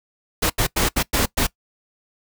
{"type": "noise bursts at uneven times", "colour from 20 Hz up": "pink", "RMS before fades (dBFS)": -19, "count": 6, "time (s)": [[0.42, 0.5], [0.58, 0.67], [0.76, 0.89], [0.96, 1.03], [1.13, 1.26], [1.37, 1.47]], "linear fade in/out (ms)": 10, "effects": ["noise-tail reverb RT60 0.1 s tail -21 dB re dry"]}